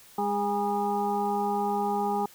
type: harmonic tone with a mistuned harmonic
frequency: 204.3 Hz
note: G#3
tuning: 28 cents flat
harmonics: 1 / 2 / 4 / 5 / 6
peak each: -32 / -31 / -27 / -37 / -38 dBFS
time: 0.18-2.26 s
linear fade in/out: 5 ms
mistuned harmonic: 5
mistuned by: -94 cents
effects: white hiss -53 dBFS RMS until 2.34 s